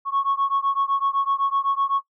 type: beating tone pair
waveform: sine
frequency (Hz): 1100 / 1107.9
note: C#6 / C#6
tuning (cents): -14 / -1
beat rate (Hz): 7.9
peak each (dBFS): -22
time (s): 0.05-2.02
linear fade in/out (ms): 50
effects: noise-tail reverb RT60 0.1 s tail -17 dB re dry + tanh soft clip ceiling -14 dBFS